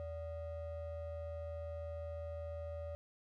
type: ring-modulated tone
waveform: triangle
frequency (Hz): 329.6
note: E4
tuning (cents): 0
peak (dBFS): -36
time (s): 0-2.95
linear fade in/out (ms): 0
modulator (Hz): 248
effects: none